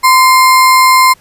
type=tone with sample-and-hold; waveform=sine; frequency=1030 Hz; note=C6; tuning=28 cents flat; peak=-3 dBFS; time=0.03-1.14 s; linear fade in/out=20 ms; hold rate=3150 Hz; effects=pink hiss -46 dBFS RMS until 1.2 s + resampled to 32000 Hz